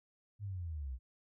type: linear sweep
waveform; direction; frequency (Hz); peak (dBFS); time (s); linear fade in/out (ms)
sine; down; 105.4 to 59; -38; 0.39-0.99; 50
effects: none

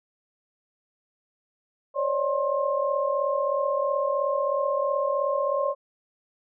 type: tone cluster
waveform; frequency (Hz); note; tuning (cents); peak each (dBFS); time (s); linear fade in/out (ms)
sine; 530 / 566 / 609 / 1064; C5 / C#5 / D#5 / C6; +22 / +36 / -37 / +29; -31 / -25 / -31 / -28; 1.94-5.75; 50
effects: none

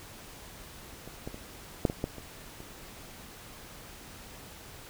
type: clicks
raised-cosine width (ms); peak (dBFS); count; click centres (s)
2; -29 / -23 / -29 / -10 / -19 / -16 / -28 / -30; 8; 1.076 / 1.275 / 1.344 / 1.852 / 1.899 / 2.041 / 2.183 / 2.604
effects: pink hiss -48 dBFS RMS until 4.89 s

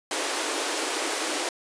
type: high-pass noise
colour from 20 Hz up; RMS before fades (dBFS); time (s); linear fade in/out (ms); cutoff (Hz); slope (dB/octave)
pink; -28; 0.11-1.49; 2; 280; 96
effects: resampled to 22050 Hz

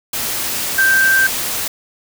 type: tone in noise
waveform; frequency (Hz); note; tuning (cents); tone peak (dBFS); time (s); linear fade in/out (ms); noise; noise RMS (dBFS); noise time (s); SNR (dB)
sine; 1568; G6; 0; -10; 0.78-1.27; 5; white; -21; 0.13-1.68; +8
effects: none

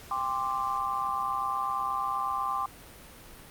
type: chord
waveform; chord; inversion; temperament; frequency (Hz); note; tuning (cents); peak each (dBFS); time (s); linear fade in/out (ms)
sine; G suspended fourth; none; equal with one note detuned; 795.4 / 1046.5 / 1174.7; G5 / C6 / D6; +25 / 0 / 0; -34 / -31 / -31; 0.11-2.66; 2
effects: pink hiss -49 dBFS RMS until 3.5 s + Opus 48 kbps

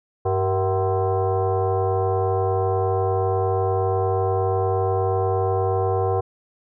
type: tone with frequency modulation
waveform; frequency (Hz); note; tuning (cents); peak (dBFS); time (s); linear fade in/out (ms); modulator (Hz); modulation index
sine; 186.7; F#3; +16; -18; 0.25-6.21; 10; 285; 2.4
effects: none

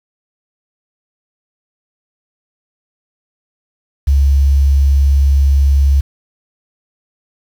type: tone with quantisation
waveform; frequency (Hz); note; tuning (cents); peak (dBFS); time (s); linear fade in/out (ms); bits
sine; 69.3; C#2; 0; -7; 4.07-6.01; 10; 6
effects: none

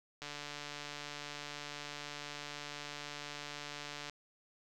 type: click train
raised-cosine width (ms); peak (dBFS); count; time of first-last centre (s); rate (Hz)
0.2; -26; 567; 0.22-4.097; 146
effects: none

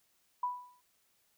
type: tone with exponential decay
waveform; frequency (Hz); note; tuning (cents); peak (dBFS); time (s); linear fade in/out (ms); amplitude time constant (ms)
sine; 987.8; B5; 0; -28; 0.43-0.81; 5; 81
effects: white hiss -73 dBFS RMS until 1.37 s

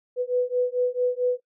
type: beating tone pair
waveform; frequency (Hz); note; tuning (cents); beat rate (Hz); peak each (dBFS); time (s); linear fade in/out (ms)
sine; 493.9 / 498.4; B4 / B4; 0 / +16; 4.5; -24 / -24; 0.16-1.4; 50
effects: noise-tail reverb RT60 0.1 s tail -18 dB re dry

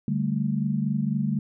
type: chord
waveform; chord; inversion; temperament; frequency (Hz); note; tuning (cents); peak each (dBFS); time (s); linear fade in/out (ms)
sine; D suspended fourth; none; equal with one note detuned; 146.41 / 196 / 220; D3 / G3 / A3; -5 / 0 / 0; -27; 0.08-1.39; 2
effects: none

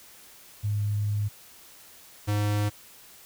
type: tone pair in turn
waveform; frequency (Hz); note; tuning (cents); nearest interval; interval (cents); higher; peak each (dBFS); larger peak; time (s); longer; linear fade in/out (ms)
sine / square; 103.83 / 103.83; G#2 / G#2; 0 / 0; unison; 0; neither; -24; neither; 0.63-1.29 / 2.27-2.7; first; 20
effects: white hiss -51 dBFS RMS until 3.25 s

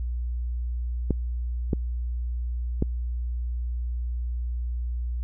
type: clicks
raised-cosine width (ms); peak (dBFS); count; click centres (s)
3; -10; 3; 1.107 / 1.732 / 2.824
effects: added 60 Hz sine -26 dBFS peak until 5.23 s

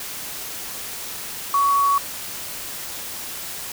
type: tone in noise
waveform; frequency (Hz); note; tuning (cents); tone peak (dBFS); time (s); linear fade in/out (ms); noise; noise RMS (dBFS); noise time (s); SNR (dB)
sine; 1122; C#6; +21; -15; 1.54-1.98; 2; white; -32; 0-3.72; +14
effects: none

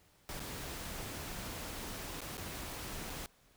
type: noise with dropouts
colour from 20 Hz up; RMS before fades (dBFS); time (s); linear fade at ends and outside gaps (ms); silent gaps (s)
pink; -43; 0.29-3.26; 0; 0.395-0.402 / 2.206-2.216 / 2.371-2.379 / 3.097-3.101
effects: pink hiss -67 dBFS RMS until 3.56 s

